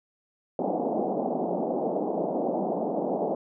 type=band-pass noise; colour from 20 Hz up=white; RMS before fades=-28 dBFS; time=0.59-3.35 s; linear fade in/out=2 ms; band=180 to 770 Hz; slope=48 dB/octave; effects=none